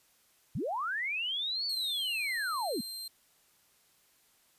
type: linear two-way sweep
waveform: sine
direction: up then down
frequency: 86.3 to 4529 to 185.4 Hz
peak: -31 dBFS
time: 0.55-2.81 s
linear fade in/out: 5 ms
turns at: 1.66 s
type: tone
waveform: sawtooth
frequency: 4157 Hz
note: C8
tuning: 12 cents flat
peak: -36 dBFS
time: 1.69-3.08 s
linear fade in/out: 5 ms
effects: white hiss -67 dBFS RMS until 4.58 s + resampled to 32000 Hz